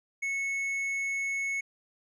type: tone with tanh clipping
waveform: triangle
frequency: 2200 Hz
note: C#7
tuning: 14 cents flat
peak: -30 dBFS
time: 0.22-1.61 s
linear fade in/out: 10 ms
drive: 10 dB
effects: none